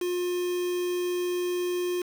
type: tone with quantisation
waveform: triangle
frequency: 356.4 Hz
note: F4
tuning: 35 cents sharp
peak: -24 dBFS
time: 0.01-2.02 s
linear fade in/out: 5 ms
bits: 6
effects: none